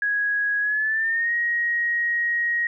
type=tone with pitch glide; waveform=sine; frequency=1661.2 to 1886.3 Hz; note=G#6 to A#6; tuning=0 to +20 cents; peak=-20 dBFS; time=0.02-2.67 s; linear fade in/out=2 ms; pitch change=+220 cents; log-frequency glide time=0.6-1.34 s; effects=none